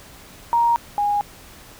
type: tone pair in turn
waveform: sine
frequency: 938 / 821.4 Hz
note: A#5 / G#5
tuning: +11 / -19 cents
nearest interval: major second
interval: 230 cents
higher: first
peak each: -14 / -17 dBFS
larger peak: first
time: 0.53-0.76 / 0.98-1.21 s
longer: neither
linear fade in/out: 0 ms
effects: pink hiss -44 dBFS RMS until 1.79 s